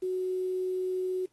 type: tone with quantisation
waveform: sine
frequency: 370 Hz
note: F#4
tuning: in tune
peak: -28 dBFS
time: 0.02-1.26 s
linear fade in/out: 10 ms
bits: 9
effects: pink hiss -73 dBFS RMS until 1.32 s + AAC 32 kbps